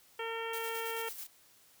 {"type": "harmonic tone", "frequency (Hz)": 455.2, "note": "A#4", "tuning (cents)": -41, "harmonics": [1, 2, 3, 4, 5, 6, 7], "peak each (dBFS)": [-39, -42, -44, -45, -46, -47, -47], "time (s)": [0.19, 1.09], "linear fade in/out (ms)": 5}
{"type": "noise with tremolo", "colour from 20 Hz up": "blue", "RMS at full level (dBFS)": -43, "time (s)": [0.53, 1.27], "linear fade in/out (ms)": 5, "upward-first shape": "square", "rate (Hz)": 9.2, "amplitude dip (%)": 45}
{"effects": ["white hiss -63 dBFS RMS until 1.8 s"]}